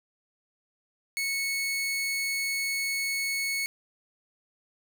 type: tone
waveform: sawtooth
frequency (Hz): 2205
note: C#7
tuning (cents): -10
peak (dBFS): -24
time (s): 1.17-3.66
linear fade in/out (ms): 0
effects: none